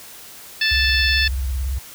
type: harmonic tone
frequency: 879 Hz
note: A5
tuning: 2 cents flat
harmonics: 2 / 3 / 4 / 5 / 6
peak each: -20 / -22 / -23 / -24 / -25 dBFS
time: 0.61-1.28 s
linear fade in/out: 5 ms
type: tone with vibrato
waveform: sine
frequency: 65.41 Hz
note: C2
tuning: in tune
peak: -20 dBFS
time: 0.71-1.79 s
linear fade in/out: 10 ms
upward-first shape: sine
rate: 18 Hz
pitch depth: 190 cents each way
effects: white hiss -40 dBFS RMS until 1.94 s